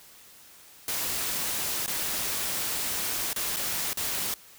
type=noise with dropouts; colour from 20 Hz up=white; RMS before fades=-30 dBFS; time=0.88-4.34 s; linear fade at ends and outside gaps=1 ms; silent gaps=1.862-1.878 / 3.331-3.361 / 3.562-3.567 / 3.931-3.972 s; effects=white hiss -52 dBFS RMS until 4.58 s

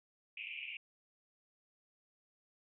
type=band-pass noise; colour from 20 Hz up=white; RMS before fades=-45 dBFS; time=0.37-0.77 s; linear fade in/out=5 ms; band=2300 to 2800 Hz; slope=96 dB/octave; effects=none

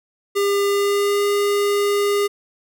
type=tone with pitch glide; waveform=square; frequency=401.8 to 406.9 Hz; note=G4 to G#4; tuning=+43 to -35 cents; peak=-17 dBFS; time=0.35-2.28 s; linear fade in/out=20 ms; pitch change=+22 cents; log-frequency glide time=0.67-1.24 s; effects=none

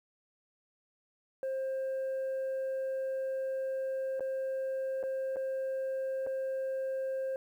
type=tone with dropouts; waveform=sine; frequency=530 Hz; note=C5; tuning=22 cents sharp; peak=-29 dBFS; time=1.43-7.36 s; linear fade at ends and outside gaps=1 ms; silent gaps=4.196-4.206 / 5.029-5.036 / 5.36-5.367 / 6.265-6.27 s; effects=tanh soft clip ceiling -31 dBFS + 11-bit

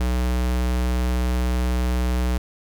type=tone; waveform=square; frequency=61.8 Hz; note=B1; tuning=2 cents sharp; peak=-20 dBFS; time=0-2.38 s; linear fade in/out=5 ms; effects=none

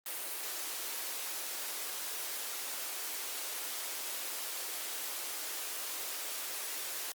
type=high-pass noise; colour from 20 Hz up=white; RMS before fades=-39 dBFS; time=0.06-7.12 s; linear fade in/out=2 ms; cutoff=320 Hz; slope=24 dB/octave; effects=Opus 32 kbps

